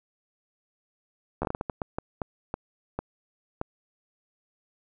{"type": "slowing click train", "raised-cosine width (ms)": 1, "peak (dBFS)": -15, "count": 14, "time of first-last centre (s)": [1.42, 3.614], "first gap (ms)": 12, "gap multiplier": 1.39, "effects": []}